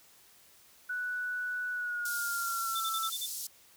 sine tone with pitch glide, 1480 to 1326.2 Hz, F#6 to E6, 0 to +10 cents, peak -32 dBFS, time 0.89-3.1 s, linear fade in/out 10 ms, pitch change -190 cents, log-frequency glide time 1.72-2.89 s
white band-pass noise, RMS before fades -39 dBFS, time 2.05-3.47 s, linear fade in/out 5 ms, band 4500 to 15000 Hz, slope 24 dB/octave
triangle tone bursts, 3547 Hz, A7, 13 cents sharp, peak -33 dBFS, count 6, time 2.75-3.264 s, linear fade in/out 10 ms, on 54 ms, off 38 ms
effects white hiss -60 dBFS RMS until 3.76 s

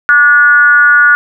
sine tone with frequency modulation, 1449 Hz, F#6, 37 cents flat, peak -3 dBFS, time 0.09-1.15 s, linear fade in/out 0 ms, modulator 281 Hz, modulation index 0.55, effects none

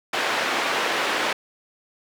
white band-pass noise, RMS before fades -24 dBFS, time 0.13-1.33 s, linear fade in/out 5 ms, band 330 to 2300 Hz, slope 12 dB/octave, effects none

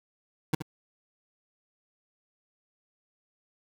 25% pulse tone with echo, 155.56 Hz, D#3, in tune, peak -18 dBFS, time 0.53-0.55 s, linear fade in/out 5 ms, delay 73 ms, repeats 1, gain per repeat -10 dB, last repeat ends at 0.623 s, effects none

